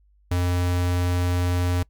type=tone; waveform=square; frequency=88.9 Hz; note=F2; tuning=31 cents sharp; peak=-21 dBFS; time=0.31-1.83 s; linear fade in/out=5 ms; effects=noise-tail reverb RT60 0.1 s tail -24 dB re dry + added 50 Hz sine -56 dBFS peak until 1.89 s